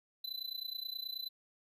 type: tone with amplitude modulation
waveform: square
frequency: 4012 Hz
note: B7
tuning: 26 cents sharp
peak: -36 dBFS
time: 0.24-1.29 s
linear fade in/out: 5 ms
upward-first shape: sine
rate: 29.4 Hz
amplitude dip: 90%
effects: none